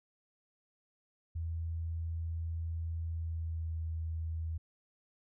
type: tone with pitch glide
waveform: sine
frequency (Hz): 82.41 to 81.09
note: E2 to E2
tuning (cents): 0 to -28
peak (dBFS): -34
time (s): 1.35-4.58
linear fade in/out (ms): 10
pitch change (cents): -28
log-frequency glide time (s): 3.07-3.78
effects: none